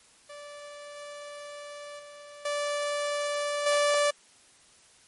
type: tone with level steps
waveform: sawtooth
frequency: 583 Hz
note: D5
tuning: 13 cents flat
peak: -38 / -36 / -41 / -24 / -18 dBFS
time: 0.29-4.11 s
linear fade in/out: 10 ms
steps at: 0.96 / 1.99 / 2.45 / 3.66 s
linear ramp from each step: 5 ms
effects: white hiss -58 dBFS RMS until 5.07 s + MP3 48 kbps